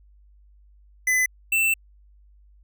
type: tone pair in turn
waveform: square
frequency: 2014 / 2671 Hz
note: B6 / E7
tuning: +33 / +22 cents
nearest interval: perfect fourth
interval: 489 cents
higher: second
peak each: -19 dBFS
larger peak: neither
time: 1.07-1.26 / 1.52-1.74 s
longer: second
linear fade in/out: 5 ms
effects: added 50 Hz sine -51 dBFS peak until 2.63 s